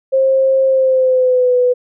sine tone with pitch glide, 532 to 496.4 Hz, C5 to B4, +29 to +9 cents, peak -9 dBFS, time 0.12-1.74 s, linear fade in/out 20 ms, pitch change -120 cents, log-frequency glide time 0.66-1.56 s, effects none

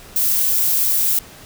violet noise, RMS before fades -17 dBFS, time 0.16-1.19 s, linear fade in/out 2 ms, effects pink hiss -41 dBFS RMS until 1.45 s

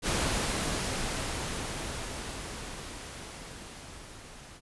pink noise with level ramp, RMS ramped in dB -28 to -49 dBFS, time 0.02-4.61 s, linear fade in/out 50 ms, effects resampled to 24000 Hz

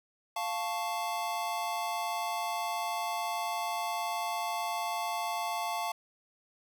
square chord, F augmented, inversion none, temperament equal, 698.5 / 880 / 1108.7 Hz, F5 / A5 / C#6, 0 / 0 / 0 cents, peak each -36 / -36 / -39 dBFS, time 0.36-5.92 s, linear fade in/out 5 ms, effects none

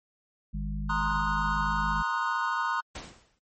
harmonic tone, 51 Hz, G#1, 31 cents flat, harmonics 1 / 3 / 4, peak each -31 / -36 / -37 dBFS, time 0.53-2.03 s, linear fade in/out 20 ms
triangle chord, C half-diminished seventh, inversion third, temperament equal with one note detuned, 932.3 / 1046.5 / 1244.5 / 1469.8 Hz, Bb5 / C6 / Eb6 / Gb6, 0 / 0 / 0 / -12 cents, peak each -30 dBFS, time 0.89-2.81 s, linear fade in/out 10 ms
pink noise with exponential decay, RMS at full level -36 dBFS, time 2.95-3.39 s, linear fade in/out 5 ms, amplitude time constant 95 ms
effects MP3 32 kbps

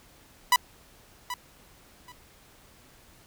sawtooth tone with echo, 987.8 Hz, B5, in tune, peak -13 dBFS, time 0.52-0.56 s, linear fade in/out 2 ms, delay 780 ms, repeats 2, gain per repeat -14 dB, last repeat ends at 2.12 s, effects pink hiss -56 dBFS RMS until 3.26 s

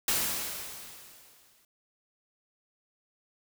white noise with exponential decay, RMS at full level -26 dBFS, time 0.08-1.65 s, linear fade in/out 2 ms, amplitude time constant 340 ms, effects none

